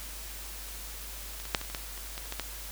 clicks, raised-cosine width 0.2 ms, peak -25 / -24 / -6 / -20 / -28 / -25 / -16 / -25 / -20 / -28 / -17 / -14 dBFS, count 12, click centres 1.4 / 1.454 / 1.548 / 1.614 / 1.648 / 1.7 / 1.748 / 1.977 / 2.179 / 2.257 / 2.324 / 2.397 s, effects added 50 Hz sine -43 dBFS peak until 2.71 s + white hiss -43 dBFS RMS until 2.71 s

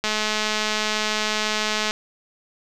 click train, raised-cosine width 0.2 ms, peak -6 dBFS, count 401, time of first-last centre 0.04-1.909 s, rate 214 Hz, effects none

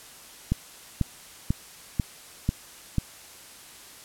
click train, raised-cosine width 5 ms, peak -10 dBFS, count 6, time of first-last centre 0.52-2.983 s, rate 2.03 Hz, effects white hiss -47 dBFS RMS until 4.04 s + low-pass 12000 Hz 12 dB/octave

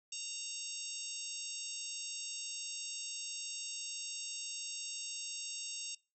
harmonic tone with a mistuned harmonic, 926 Hz, A#5, 12 cents flat, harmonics 3 / 4 / 5 / 6 / 7 / 8 / 9, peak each -46 / -50 / -52 / -47 / -47 / -46 / -54 dBFS, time 0.12-5.95 s, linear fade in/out 5 ms, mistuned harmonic 8, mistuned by +60 cents, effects noise-tail reverb RT60 0.3 s tail -24 dB re dry

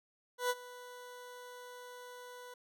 20% pulse tone with ADSR envelope, 493.9 Hz, B4, in tune, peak -24 dBFS, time 0.38-2.54 s, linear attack 120 ms, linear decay 40 ms, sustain -19 dB, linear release 4 ms, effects none

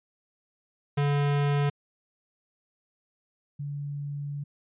square / sine tone pair in turn, 143.6 / 143.6 Hz, D3 / D3, -39 / -39 cents, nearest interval unison, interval 0 cents, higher neither, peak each -23 / -31 dBFS, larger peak first, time 0.97-1.7 / 3.59-4.44 s, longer second, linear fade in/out 10 ms, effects resampled to 8000 Hz

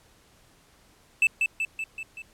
triangle tone with echo, 2637 Hz, E7, in tune, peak -15 dBFS, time 1.22-1.27 s, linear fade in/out 2 ms, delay 190 ms, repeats 5, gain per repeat -4 dB, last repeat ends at 2.22 s, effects pink hiss -59 dBFS RMS until 2.33 s + low-pass 12000 Hz 12 dB/octave

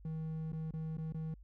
triangle tone with dropouts, 158.9 Hz, D#3, 37 cents sharp, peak -35 dBFS, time 0.05-1.34 s, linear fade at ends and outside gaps 2 ms, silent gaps 0.52-0.53 / 0.709-0.737 / 0.97-0.982 / 1.123-1.145 s, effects added 50 Hz sine -53 dBFS peak until 1.43 s

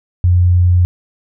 sine tone, 89 Hz, F2, 33 cents sharp, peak -7 dBFS, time 0.24-0.85 s, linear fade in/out 0 ms, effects none

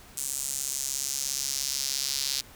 sawtooth tone with high-pass filter sweep, 137 Hz, C#3, 20 cents flat, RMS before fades -31 dBFS, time 0.17-2.41 s, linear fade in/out 5 ms, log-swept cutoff 7900 to 4600 Hz, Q 2.2, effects pink hiss -51 dBFS RMS until 2.55 s

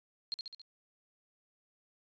sine tone with echo, 4218 Hz, C8, 13 cents sharp, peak -33 dBFS, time 0.32-0.34 s, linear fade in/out 0 ms, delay 69 ms, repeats 4, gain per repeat -4 dB, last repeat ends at 0.616 s, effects resampled to 16000 Hz

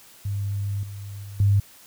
sine tone with level steps, 100.4 Hz, G2, 42 cents sharp, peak -24 / -33 / -35 / -15 dBFS, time 0.25-1.6 s, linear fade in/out 5 ms, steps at 0.83 / 1.23 / 1.4 s, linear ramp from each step 2 ms, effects white hiss -50 dBFS RMS until 1.86 s

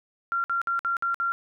sine tone bursts, 1378 Hz, F6, 24 cents flat, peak -23 dBFS, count 6, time 0.32-1.32 s, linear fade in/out 0 ms, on 120 ms, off 56 ms, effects none

